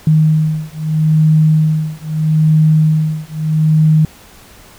sine beating tone pair, 155.56 / 156.34 Hz, D#3 / D#3, 0 / +9 cents, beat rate 0.78 Hz, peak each -12 dBFS, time 0.07-4.05 s, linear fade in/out 2 ms, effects pink hiss -41 dBFS RMS until 4.78 s

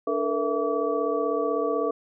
sine tone cluster, 292.3 / 442 / 478 / 663 / 1147 Hz, D4 / A4 / A#4 / E5 / D6, -8 / +8 / +43 / +10 / -41 cents, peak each -31 / -27 / -28 / -30 / -31 dBFS, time 0.07-1.91 s, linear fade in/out 5 ms, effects none

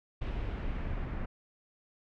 brown noise with low-pass filter sweep, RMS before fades -35 dBFS, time 0.21-1.26 s, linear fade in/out 10 ms, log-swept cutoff 2900 to 1900 Hz, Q 1.4, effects none

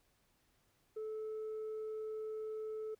sine tone with tanh clipping, 434.8 Hz, A4, 21 cents flat, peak -40 dBFS, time 0.96-2.95 s, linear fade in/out 10 ms, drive 1 dB, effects pink hiss -75 dBFS RMS until 2.99 s

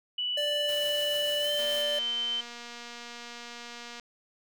sine tone with pitch glide, 2960 to 3086 Hz, F#7 to G7, 0 to -28 cents, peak -28 dBFS, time 0.18-2.41 s, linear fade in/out 5 ms, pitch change +72 cents, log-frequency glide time 1.4-1.5 s
square tone, 587.3 Hz, D5, in tune, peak -31 dBFS, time 0.37-1.99 s, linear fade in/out 5 ms
white noise with tremolo, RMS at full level -42 dBFS, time 0.68-1.83 s, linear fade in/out 10 ms, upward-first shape triangle, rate 6.8 Hz, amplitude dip 30%
click train, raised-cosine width 0.2 ms, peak -26 dBFS, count 574, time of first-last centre 1.59-3.998 s, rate 238 Hz
effects none

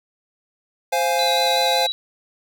square chord, F minor, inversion second, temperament equal, 523.3 / 698.5 / 830.6 Hz, C5 / F5 / Ab5, 0 / 0 / 0 cents, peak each -23 dBFS, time 0.92-1.87 s, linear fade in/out 10 ms
sine tone with vibrato, 3951 Hz, B7, in tune, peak -21 dBFS, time 1.19-1.92 s, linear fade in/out 0 ms, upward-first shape square, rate 5.4 Hz, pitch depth 19 cents each way
effects none

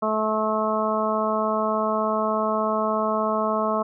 harmonic tone, 216.6 Hz, A3, 27 cents flat, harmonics 1 / 2 / 3 / 4 / 5 / 6, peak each -28 / -29 / -25 / -32 / -26 / -30 dBFS, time 0.02-3.83 s, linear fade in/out 10 ms, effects none

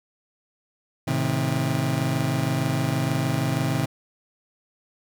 30% pulse chord, A diminished, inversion none, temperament just, 110 / 132 / 158.4 Hz, A2 / C3 / Eb3, 0 / +16 / +31 cents, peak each -27 / -22 / -24 dBFS, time 1.07-3.86 s, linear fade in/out 10 ms, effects none

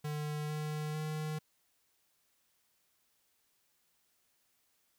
square tone with pitch steps, 150.1 / 152.11 / 154.14 Hz, D3 / D#3 / D#3, +38 / -39 / -16 cents, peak -36 dBFS, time 0.04-1.39 s, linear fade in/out 10 ms, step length 450 ms, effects white hiss -75 dBFS RMS until 4.98 s

